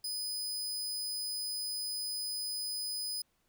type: tone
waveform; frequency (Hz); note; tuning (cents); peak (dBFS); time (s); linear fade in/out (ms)
sawtooth; 5000; D#8; +8; -32; 0.04-3.22; 5
effects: pink hiss -75 dBFS RMS until 3.48 s